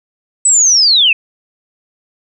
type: linear sweep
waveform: sine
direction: down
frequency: 8100 to 2500 Hz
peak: -6 dBFS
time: 0.45-1.13 s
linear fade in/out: 5 ms
effects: none